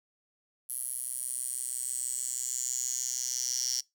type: tone with high-pass filter sweep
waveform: 10% pulse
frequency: 126.2 Hz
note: B2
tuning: 38 cents sharp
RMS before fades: -34 dBFS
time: 0.69-3.81 s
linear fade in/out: 10 ms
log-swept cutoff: 11000 to 5500 Hz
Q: 8
effects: noise-tail reverb RT60 0.2 s tail -23 dB re dry